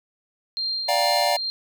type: tone with tremolo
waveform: sine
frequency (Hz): 4186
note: C8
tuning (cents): 0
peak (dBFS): -23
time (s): 0.57-1.5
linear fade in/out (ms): 0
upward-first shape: sine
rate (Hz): 2.3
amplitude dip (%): 35
type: chord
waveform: square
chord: G minor seventh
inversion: second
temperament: just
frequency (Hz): 588 / 705.6 / 784 / 940.8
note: D5 / F5 / G5 / Bb5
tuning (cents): +2 / +18 / 0 / +16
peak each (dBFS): -25 / -24 / -28 / -28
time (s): 0.88-1.37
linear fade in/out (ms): 10
effects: none